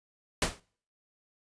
pink noise with exponential decay, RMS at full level -22 dBFS, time 0.42-0.6 s, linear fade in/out 2 ms, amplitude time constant 38 ms, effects noise-tail reverb RT60 0.5 s tail -25 dB re dry + resampled to 22050 Hz

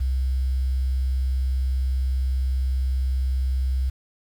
sine tone, 65 Hz, C2, 11 cents flat, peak -20 dBFS, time 0-3.9 s, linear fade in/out 10 ms, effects 8-bit

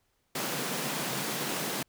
pink high-pass noise, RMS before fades -33 dBFS, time 0.35-1.83 s, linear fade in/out 5 ms, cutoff 130 Hz, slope 96 dB/octave, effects pink hiss -74 dBFS RMS until 1.88 s

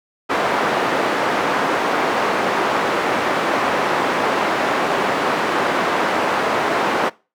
white band-pass noise, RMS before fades -19 dBFS, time 0.29-7.1 s, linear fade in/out 20 ms, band 260 to 1200 Hz, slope 12 dB/octave, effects noise-tail reverb RT60 0.3 s tail -22 dB re dry

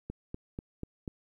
click train, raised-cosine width 3 ms, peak -24 dBFS, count 5, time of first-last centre 0.1-1.078 s, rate 4.09 Hz, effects 11-bit

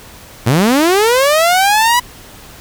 sawtooth linear sweep, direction up, 104.5 to 991 Hz, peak -5 dBFS, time 0.46-2 s, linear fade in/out 10 ms, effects pink hiss -37 dBFS RMS until 2.6 s

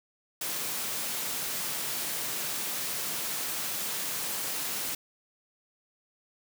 white high-pass noise, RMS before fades -33 dBFS, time 0.41-4.95 s, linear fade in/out 5 ms, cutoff 110 Hz, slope 96 dB/octave, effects none

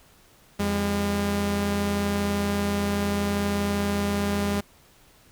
sawtooth tone pair together, 85.1 / 202.4 Hz, F2 / G#3, -44 / -44 cents, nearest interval octave + minor third, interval 1500 cents, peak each -26 / -20 dBFS, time 0.59-4.61 s, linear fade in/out 10 ms, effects pink hiss -56 dBFS RMS until 5.31 s

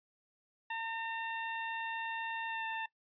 20% pulse tone with pitch glide, 908 to 895.5 Hz, A#5 to A5, -46 to +30 cents, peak -31 dBFS, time 0.7-2.86 s, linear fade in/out 5 ms, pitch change -24 cents, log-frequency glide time 2.47-2.66 s, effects noise-tail reverb RT60 0.1 s tail -21 dB re dry + resampled to 11025 Hz

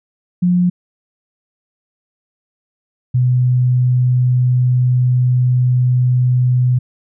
sine tone pair in turn, 178.4 / 125.35 Hz, F3 / B2, +37 / +26 cents, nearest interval tritone, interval 611 cents, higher first, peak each -10 dBFS, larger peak neither, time 0.42-0.7 / 3.14-6.79 s, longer second, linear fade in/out 10 ms, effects none

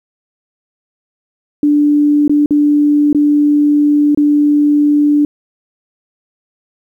sine tone with dropouts, 293.7 Hz, D4, in tune, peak -7 dBFS, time 1.63-5.25 s, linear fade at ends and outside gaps 2 ms, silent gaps 2.279-2.295 / 2.46-2.507 / 3.129-3.147 / 4.148-4.174 s, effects 8-bit

